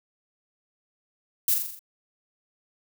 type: noise with echo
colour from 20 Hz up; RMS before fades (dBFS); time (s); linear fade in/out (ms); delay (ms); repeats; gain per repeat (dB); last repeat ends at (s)
violet; -22; 1.48-1.54; 2; 42; 6; -4; 1.792
effects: none